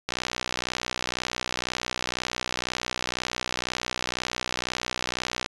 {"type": "click train", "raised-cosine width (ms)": 0.2, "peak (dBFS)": -9, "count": 334, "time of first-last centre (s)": [0.09, 5.461], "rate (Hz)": 62, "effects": ["resampled to 22050 Hz"]}